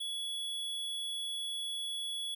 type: tone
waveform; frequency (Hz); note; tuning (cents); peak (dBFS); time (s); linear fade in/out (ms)
square; 3382; G#7; +31; -36; 0-2.35; 10
effects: none